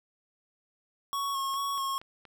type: tone with vibrato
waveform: square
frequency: 1100 Hz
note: C#6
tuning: 14 cents flat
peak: -30 dBFS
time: 1.13-1.98 s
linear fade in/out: 0 ms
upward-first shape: square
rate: 2.3 Hz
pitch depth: 21 cents each way
type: click train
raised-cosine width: 0.3 ms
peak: -34 dBFS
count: 4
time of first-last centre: 1.54-2.253 s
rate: 4.21 Hz
effects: none

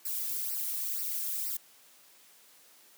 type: noise with flanger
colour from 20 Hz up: violet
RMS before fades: -34 dBFS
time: 0.05-1.57 s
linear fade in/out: 5 ms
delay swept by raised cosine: 0.29 to 2.09 ms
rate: 2.1 Hz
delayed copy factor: -0.95
effects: white hiss -59 dBFS RMS until 2.97 s + high-pass 200 Hz 12 dB/octave

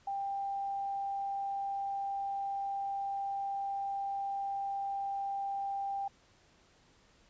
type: tone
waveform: sine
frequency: 792 Hz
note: G5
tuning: 18 cents sharp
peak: -33 dBFS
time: 0.07-6.08 s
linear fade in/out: 5 ms
effects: pink hiss -65 dBFS RMS until 7.29 s + resampled to 16000 Hz

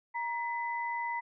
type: tone pair together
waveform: sine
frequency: 941.3 / 2005 Hz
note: A#5 / B6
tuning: +17 / +26 cents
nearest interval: octave + minor second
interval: 1309 cents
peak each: -33 / -37 dBFS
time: 0.14-1.21 s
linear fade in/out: 20 ms
effects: none

